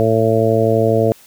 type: harmonic tone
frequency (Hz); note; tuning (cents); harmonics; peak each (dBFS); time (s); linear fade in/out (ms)
111.8; A2; +28; 1 / 2 / 3 / 4 / 5 / 6; -18 / -21 / -21 / -16 / -18 / -19; 0-1.12; 0
effects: white hiss -46 dBFS RMS until 1.26 s